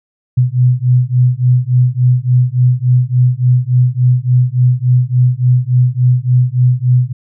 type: beating tone pair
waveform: sine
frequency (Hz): 123.47 / 126.97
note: B2 / B2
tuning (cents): 0 / +48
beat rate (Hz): 3.5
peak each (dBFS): -11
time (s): 0.37-7.13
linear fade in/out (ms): 10
effects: none